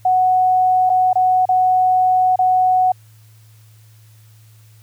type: tone with dropouts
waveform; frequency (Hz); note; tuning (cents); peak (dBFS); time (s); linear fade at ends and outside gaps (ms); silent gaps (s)
sine; 740; F#5; 0; -11; 0.05-2.92; 5; 0.895-0.899 / 1.131-1.155 / 1.455-1.489 / 2.359-2.389
effects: added 109 Hz sine -44 dBFS peak until 4.82 s + white hiss -55 dBFS RMS until 4.82 s